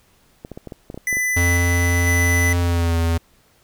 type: clicks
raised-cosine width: 2 ms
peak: -19 dBFS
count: 10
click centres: 0.449 / 0.517 / 0.575 / 0.673 / 0.722 / 0.901 / 0.944 / 0.976 / 1.128 / 1.17 s
type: tone with tremolo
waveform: square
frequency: 2000 Hz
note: B6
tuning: 21 cents sharp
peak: -19 dBFS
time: 1.07-2.53 s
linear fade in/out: 2 ms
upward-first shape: square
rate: 1 Hz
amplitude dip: 30%
type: tone with pitch glide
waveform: square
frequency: 87.31 to 83.42 Hz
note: F2 to E2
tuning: 0 to +21 cents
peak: -17 dBFS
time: 1.36-3.18 s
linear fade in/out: 10 ms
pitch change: -79 cents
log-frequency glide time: 2.59-2.97 s
effects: pink hiss -57 dBFS RMS until 3.63 s